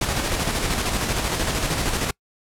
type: noise with tremolo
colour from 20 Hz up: pink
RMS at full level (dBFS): -22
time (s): 0.01-2.11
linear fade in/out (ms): 5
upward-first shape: square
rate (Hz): 13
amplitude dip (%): 35
effects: noise-tail reverb RT60 0.1 s tail -26 dB re dry + low-pass 11000 Hz 12 dB/octave